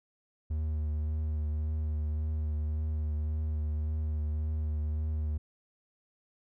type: tone with vibrato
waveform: triangle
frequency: 76.6 Hz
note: D#2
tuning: 27 cents flat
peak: -27 dBFS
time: 0.5-5.38 s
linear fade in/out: 10 ms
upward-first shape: triangle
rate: 1.8 Hz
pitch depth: 28 cents each way
effects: none